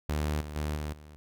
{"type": "tone with level steps", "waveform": "sawtooth", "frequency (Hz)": 75.2, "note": "D2", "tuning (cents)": 42, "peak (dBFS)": [-24, -34, -26, -29, -44], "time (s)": [0.09, 1.16], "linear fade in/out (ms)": 0, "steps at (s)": [0.41, 0.56, 0.76, 0.93], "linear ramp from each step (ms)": 2, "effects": []}